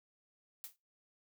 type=noise with exponential decay; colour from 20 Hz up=blue; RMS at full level=-42 dBFS; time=0.64-0.76 s; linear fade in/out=0 ms; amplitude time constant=26 ms; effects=noise-tail reverb RT60 0.2 s tail -17 dB re dry